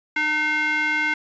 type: tone with band-pass filter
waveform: square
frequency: 304 Hz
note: D#4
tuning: 40 cents flat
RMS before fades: -22 dBFS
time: 0.16-1.14 s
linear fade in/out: 5 ms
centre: 1900 Hz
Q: 9.4
effects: resampled to 16000 Hz